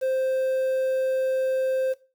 triangle tone with quantisation, 523.3 Hz, C5, in tune, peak -20 dBFS, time 0.01-1.94 s, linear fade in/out 20 ms, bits 8, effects noise-tail reverb RT60 0.3 s tail -17 dB re dry

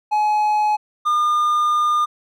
triangle tone pair in turn, 846 / 1210.3 Hz, G#5 / D#6, +32 / -48 cents, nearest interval tritone, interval 620 cents, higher second, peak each -13 dBFS, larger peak neither, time 0.11-0.77 / 1.05-2.06 s, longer second, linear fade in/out 20 ms, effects none

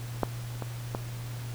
clicks, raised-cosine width 1 ms, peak -10 / -20 / -16 dBFS, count 3, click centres 0.233 / 0.623 / 0.949 s, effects added 119 Hz sine -35 dBFS peak until 1.54 s + pink hiss -46 dBFS RMS until 1.54 s

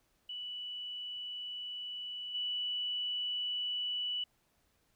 sine tone with level steps, 2960 Hz, F#7, in tune, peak -39 / -33 dBFS, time 0.29-4.24 s, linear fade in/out 5 ms, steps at 2.34 s, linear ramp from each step 10 ms, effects pink hiss -74 dBFS RMS until 4.95 s

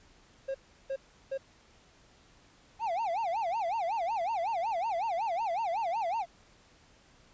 triangle tone bursts, 539 Hz, C#5, 49 cents flat, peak -29 dBFS, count 3, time 0.48-1.378 s, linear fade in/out 10 ms, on 66 ms, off 350 ms
triangle tone with vibrato, 784 Hz, G5, in tune, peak -27 dBFS, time 2.79-6.26 s, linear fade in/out 50 ms, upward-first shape sine, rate 5.4 Hz, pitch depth 290 cents each way
effects pink hiss -61 dBFS RMS until 7.33 s + resampled to 16000 Hz

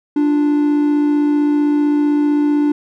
triangle tone pair together, 293.7 / 349.3 Hz, D4 / F4, 0 / 0 cents, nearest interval minor third, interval 300 cents, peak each -10 / -22 dBFS, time 0.16-2.72 s, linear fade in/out 5 ms, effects none

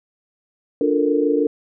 sine chord, Bb major seventh, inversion first, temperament equal with one note detuned, 293.7 / 352.5 / 440 / 466.2 Hz, D4 / F4 / A4 / Bb4, 0 / +16 / 0 / 0 cents, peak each -19 / -25 / -21 / -20 dBFS, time 0.81-1.47 s, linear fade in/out 2 ms, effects none

